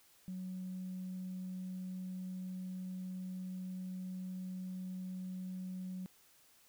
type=tone; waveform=sine; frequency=185 Hz; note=F#3; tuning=in tune; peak=-39 dBFS; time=0.28-6.06 s; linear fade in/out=0 ms; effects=tanh soft clip ceiling -36 dBFS + white hiss -66 dBFS RMS until 6.68 s